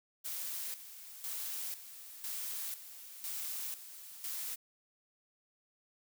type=noise with tremolo; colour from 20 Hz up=blue; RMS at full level=-40 dBFS; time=0.24-4.56 s; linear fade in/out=20 ms; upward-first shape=square; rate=1 Hz; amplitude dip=70%; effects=none